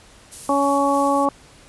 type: noise with tremolo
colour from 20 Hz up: violet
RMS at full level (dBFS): -31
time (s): 0.31-1.26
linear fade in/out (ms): 20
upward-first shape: square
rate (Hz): 3.2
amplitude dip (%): 25
type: harmonic tone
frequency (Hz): 280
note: C#4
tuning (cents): +18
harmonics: 1 / 2 / 3 / 4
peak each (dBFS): -21 / -21 / -21 / -21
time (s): 0.49-1.29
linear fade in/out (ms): 2
effects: pink hiss -48 dBFS RMS until 1.68 s + resampled to 24000 Hz